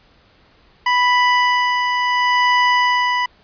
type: tone with tremolo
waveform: 25% pulse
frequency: 987.8 Hz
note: B5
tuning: in tune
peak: -8 dBFS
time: 0.86-3.26 s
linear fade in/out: 5 ms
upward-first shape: sine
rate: 0.72 Hz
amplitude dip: 40%
effects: pink hiss -53 dBFS RMS until 3.43 s + resampled to 11025 Hz